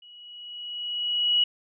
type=tone with level ramp; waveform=sine; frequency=2919 Hz; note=F#7; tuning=24 cents flat; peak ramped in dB=-47 to -17 dBFS; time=0.02-1.44 s; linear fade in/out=5 ms; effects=none